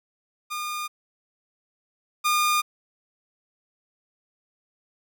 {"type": "tone pair in turn", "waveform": "sawtooth", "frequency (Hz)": [1214, 1214], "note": ["D#6", "D#6"], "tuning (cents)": [-43, -43], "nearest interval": "unison", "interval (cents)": 0, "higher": "neither", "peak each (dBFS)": [-25, -16], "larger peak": "second", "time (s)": [[0.5, 0.88], [2.24, 2.62]], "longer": "neither", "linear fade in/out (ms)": 20, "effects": []}